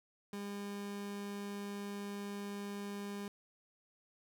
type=tone; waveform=30% pulse; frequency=202.2 Hz; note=G#3; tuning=46 cents flat; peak=-38 dBFS; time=0.33-3.28 s; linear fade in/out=2 ms; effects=none